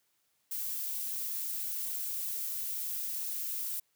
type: noise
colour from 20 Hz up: violet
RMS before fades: -36 dBFS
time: 0.51-3.8 s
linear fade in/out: 5 ms
effects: white hiss -75 dBFS RMS until 3.95 s + high-pass 80 Hz 12 dB/octave